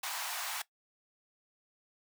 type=high-pass noise; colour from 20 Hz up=pink; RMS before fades=-38 dBFS; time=0.03-0.62 s; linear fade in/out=5 ms; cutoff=720 Hz; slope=48 dB/octave; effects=noise-tail reverb RT60 0.1 s tail -18 dB re dry